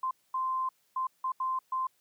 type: tone bursts at uneven times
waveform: sine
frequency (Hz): 1041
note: C6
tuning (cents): -9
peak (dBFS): -28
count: 6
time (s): 0.03-0.11 / 0.34-0.69 / 0.96-1.07 / 1.24-1.32 / 1.4-1.59 / 1.72-1.87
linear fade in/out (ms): 5
effects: white hiss -71 dBFS RMS until 2 s + high-pass 80 Hz 12 dB/octave